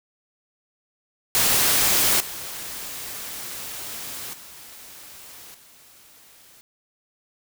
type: noise with level steps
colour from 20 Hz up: white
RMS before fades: -19 / -34 / -43 / -51 dBFS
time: 1.35-6.61 s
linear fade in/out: 0 ms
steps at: 2.2 / 4.33 / 5.54 s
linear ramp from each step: 5 ms
effects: none

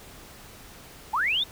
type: linear sweep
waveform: sine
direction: up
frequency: 784 to 3729 Hz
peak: -22 dBFS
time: 1.13-1.44 s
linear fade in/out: 10 ms
effects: pink hiss -47 dBFS RMS until 1.51 s

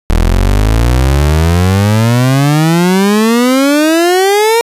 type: exponential sweep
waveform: 30% pulse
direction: up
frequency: 38.99 to 472.4 Hz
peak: -4 dBFS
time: 0.1-4.61 s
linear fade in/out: 0 ms
effects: resampled to 32000 Hz

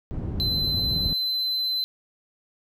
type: low-pass noise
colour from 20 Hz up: white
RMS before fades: -29 dBFS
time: 0.11-1.13 s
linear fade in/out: 0 ms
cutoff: 150 Hz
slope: 12 dB/octave
type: tone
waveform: triangle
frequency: 4054 Hz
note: B7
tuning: 45 cents sharp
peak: -22 dBFS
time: 0.4-1.84 s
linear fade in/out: 0 ms
effects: none

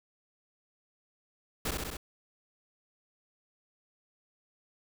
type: noise with echo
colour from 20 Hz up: pink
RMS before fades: -32 dBFS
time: 1.65-1.71 s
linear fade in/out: 5 ms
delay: 65 ms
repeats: 4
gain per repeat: -2 dB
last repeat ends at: 1.97 s
effects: none

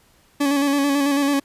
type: tone with vibrato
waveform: 40% pulse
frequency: 282 Hz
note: C#4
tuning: 30 cents sharp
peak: -16 dBFS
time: 0.4-1.4 s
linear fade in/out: 10 ms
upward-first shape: square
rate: 9.1 Hz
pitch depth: 32 cents each way
effects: pink hiss -57 dBFS RMS until 1.44 s + resampled to 32000 Hz

